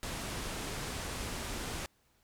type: low-pass noise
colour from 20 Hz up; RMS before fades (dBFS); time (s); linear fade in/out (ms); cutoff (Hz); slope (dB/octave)
pink; -39; 0.03-1.86; 0; 11000; 24
effects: pink hiss -71 dBFS RMS until 2.23 s